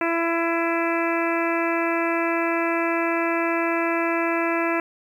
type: harmonic tone with a mistuned harmonic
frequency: 334.8 Hz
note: E4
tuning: 27 cents sharp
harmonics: 1 / 2 / 3 / 4 / 5 / 6 / 7 / 8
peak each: -24 / -27 / -29 / -30 / -31 / -32 / -32 / -33 dBFS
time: 0.01-4.8 s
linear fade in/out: 2 ms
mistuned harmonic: 8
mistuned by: -31 cents
effects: 9-bit